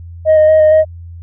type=tone with vibrato; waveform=sine; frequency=622.3 Hz; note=D#5; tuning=in tune; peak=-3 dBFS; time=0.25-0.85 s; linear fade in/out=50 ms; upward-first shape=square; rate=4.3 Hz; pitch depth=13 cents each way; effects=tanh soft clip ceiling -3 dBFS + added 85 Hz sine -28 dBFS peak until 1.22 s

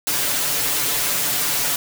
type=noise with comb filter; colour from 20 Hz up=white; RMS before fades=-21 dBFS; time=0.07-1.76 s; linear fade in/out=2 ms; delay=6.9 ms; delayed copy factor=+0.95; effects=none

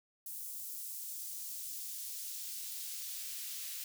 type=noise with high-pass filter sweep; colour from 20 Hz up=white; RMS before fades=-43 dBFS; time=0.26-3.84 s; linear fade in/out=2 ms; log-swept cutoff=8800 to 2700 Hz; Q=0.75; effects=none

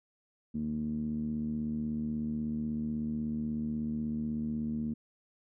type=tone with low-pass filter; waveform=10% pulse; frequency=76.3 Hz; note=D#2; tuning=33 cents flat; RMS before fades=-34 dBFS; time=0.54-4.94 s; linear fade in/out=10 ms; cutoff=230 Hz; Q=5.9; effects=none

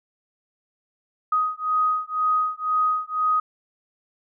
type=beating tone pair; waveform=sine; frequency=1251 / 1253 Hz; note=D#6 / D#6; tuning=+9 / +12 cents; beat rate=2 Hz; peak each=-23 dBFS; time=1.32-3.4 s; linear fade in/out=5 ms; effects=none

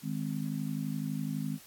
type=harmonic tone; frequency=51.91 Hz; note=G#1; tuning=in tune; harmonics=3 / 4 / 5; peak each=-35 / -36 / -37 dBFS; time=0.02-1.59 s; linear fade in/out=50 ms; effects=white hiss -54 dBFS RMS until 1.66 s + AAC 64 kbps

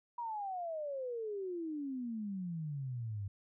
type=exponential sweep; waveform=sine; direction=down; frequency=970 to 96.5 Hz; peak=-37 dBFS; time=0.18-3.28 s; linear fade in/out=5 ms; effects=none

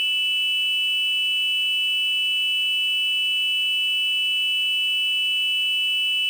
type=tone pair together; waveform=sine; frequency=2637 / 2972 Hz; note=E7 / F#7; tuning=0 / +7 cents; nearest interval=major second; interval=207 cents; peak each=-23 / -20 dBFS; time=0-6.29 s; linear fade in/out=0 ms; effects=tanh soft clip ceiling -14 dBFS + 7-bit

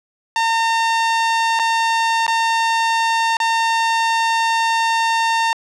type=tone with dropouts; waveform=sawtooth; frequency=910 Hz; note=A#5; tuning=42 cents flat; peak=-11 dBFS; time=0.36-5.53 s; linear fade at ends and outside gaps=1 ms; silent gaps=1.591-1.596 / 2.266-2.279 / 3.369-3.401 s; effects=low-pass 6000 Hz 12 dB/octave

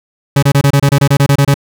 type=tone bursts; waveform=40% pulse; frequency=140.4 Hz; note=C#3; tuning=22 cents sharp; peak=-5 dBFS; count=13; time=0.36-1.542 s; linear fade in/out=5 ms; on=66 ms; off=27 ms; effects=none

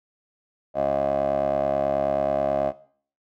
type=tone with band-pass filter; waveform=15% pulse; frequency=69.3 Hz; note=C#2; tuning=in tune; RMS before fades=-23 dBFS; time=0.74-2.73 s; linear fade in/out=50 ms; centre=610 Hz; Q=6.9; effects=noise-tail reverb RT60 0.5 s tail -17 dB re dry

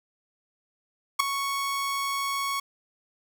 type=tone with ADSR envelope; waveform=sawtooth; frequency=1108.7 Hz; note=C#6; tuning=in tune; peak=-11 dBFS; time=1.19-2.6 s; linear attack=12 ms; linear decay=4 ms; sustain=-12 dB; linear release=6 ms; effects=none

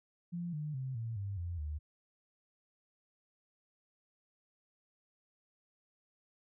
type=tone with pitch steps; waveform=sine; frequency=173.1 / 150.69 / 131.19 / 114.2 / 99.42 / 86.55 / 75.35 Hz; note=F3 / D3 / C3 / A#2 / G2 / F2 / D2; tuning=-15 / +45 / +5 / -35 / +25 / -15 / +45 cents; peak=-36 dBFS; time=0.32-1.79 s; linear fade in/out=20 ms; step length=210 ms; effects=none

